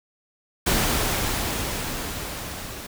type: noise with level ramp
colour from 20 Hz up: pink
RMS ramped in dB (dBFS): -21 to -36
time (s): 0.66-2.87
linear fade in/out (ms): 10
effects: none